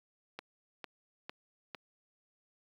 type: click train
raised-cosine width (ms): 0.3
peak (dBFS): -25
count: 4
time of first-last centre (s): 0.39-1.747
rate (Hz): 2.21
effects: high-pass 200 Hz 12 dB/octave + 10-bit